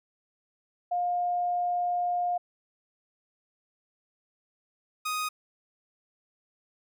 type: tone pair in turn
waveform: sine / sawtooth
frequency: 709 / 1246.8 Hz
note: F5 / D#6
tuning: +26 / +3 cents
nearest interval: minor seventh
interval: 977 cents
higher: second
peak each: -25 dBFS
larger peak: neither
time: 0.91-2.38 / 5.05-5.29 s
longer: first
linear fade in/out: 10 ms
effects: none